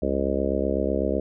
harmonic tone, 68 Hz, C#2, 33 cents flat, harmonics 1 / 3 / 4 / 5 / 6 / 7 / 8 / 9, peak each -30 / -30 / -30 / -30 / -30 / -30 / -30 / -30 dBFS, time 0.02-1.2 s, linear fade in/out 5 ms, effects none

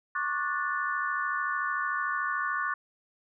sine chord, D major seventh, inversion third, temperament just, 1101.2 / 1174.7 / 1468.3 / 1762 Hz, C#6 / D6 / F#6 / A6, -12 / 0 / -14 / +2 cents, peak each -33 / -34 / -32 / -34 dBFS, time 0.15-2.74 s, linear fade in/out 5 ms, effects none

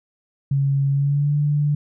sine tone with pitch glide, 138.59 to 146.83 Hz, C#3 to D3, 0 to 0 cents, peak -16 dBFS, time 0.51-1.75 s, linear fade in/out 5 ms, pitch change +100 cents, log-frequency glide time 0.9-1.36 s, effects none

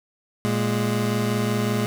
25% pulse tone pair together, 116.54 / 207.7 Hz, A#2 / G#3, 0 / 0 cents, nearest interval minor seventh, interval 1000 cents, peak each -20 dBFS, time 0.45-1.86 s, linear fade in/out 0 ms, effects none

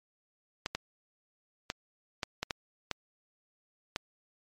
clicks, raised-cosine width 0.2 ms, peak -14 dBFS, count 8, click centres 0.661 / 0.75 / 1.701 / 2.232 / 2.43 / 2.508 / 2.913 / 3.961 s, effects MP3 64 kbps

